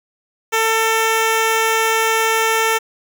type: tone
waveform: 10% pulse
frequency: 447.1 Hz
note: A4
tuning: 28 cents sharp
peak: -6 dBFS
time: 0.52-2.79 s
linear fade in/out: 20 ms
effects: 8-bit